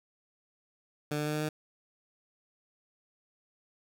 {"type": "tone with pitch steps", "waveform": "15% pulse", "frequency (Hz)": [148.9, 150.02, 151.15, 152.29, 153.44], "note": ["D3", "D3", "D#3", "D#3", "D#3"], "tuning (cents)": [24, 37, -50, -37, -24], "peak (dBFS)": -24, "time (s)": [1.11, 1.49], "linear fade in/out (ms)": 5, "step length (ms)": 76, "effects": []}